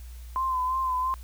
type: tone with vibrato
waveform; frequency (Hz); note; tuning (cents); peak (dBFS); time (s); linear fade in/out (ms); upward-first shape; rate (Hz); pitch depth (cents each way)
sine; 1030; C6; -28; -24; 0.36-1.14; 0; sine; 2.9; 39
effects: added 60 Hz sine -39 dBFS peak until 1.23 s + white hiss -55 dBFS RMS until 1.23 s